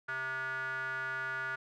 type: tone with band-pass filter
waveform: square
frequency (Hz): 131.4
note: C3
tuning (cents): +8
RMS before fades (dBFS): -37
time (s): 0.08-1.56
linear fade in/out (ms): 10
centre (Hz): 1500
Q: 8.5
effects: none